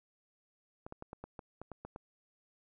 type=clicks; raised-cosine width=1 ms; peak=-30 dBFS; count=10; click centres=0.865 / 0.924 / 1.024 / 1.131 / 1.24 / 1.392 / 1.616 / 1.717 / 1.85 / 1.961 s; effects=none